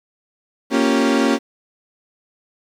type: chord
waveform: 35% pulse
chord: G half-diminished seventh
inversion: first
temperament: equal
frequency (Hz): 233.1 / 277.2 / 349.2 / 392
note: Bb3 / Db4 / F4 / G4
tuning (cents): 0 / 0 / 0 / 0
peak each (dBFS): -17 / -16 / -22 / -21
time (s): 0.7-1.39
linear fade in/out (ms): 50
effects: low-pass 7000 Hz 12 dB/octave + 8-bit